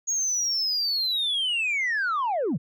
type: linear sweep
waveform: sine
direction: down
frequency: 6670 to 110 Hz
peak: -21 dBFS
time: 0.07-2.58 s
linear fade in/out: 20 ms
effects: tanh soft clip ceiling -21 dBFS